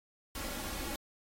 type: noise with comb filter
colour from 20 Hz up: pink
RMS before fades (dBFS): -40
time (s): 0.35-0.96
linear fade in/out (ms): 2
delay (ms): 3.6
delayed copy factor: +0.6
effects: AAC 48 kbps